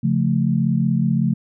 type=chord; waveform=sine; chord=Db augmented; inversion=none; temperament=equal; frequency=138.59 / 174.61 / 220 Hz; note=Db3 / F3 / A3; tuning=0 / 0 / 0 cents; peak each=-20 dBFS; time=0.03-1.34 s; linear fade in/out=10 ms; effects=none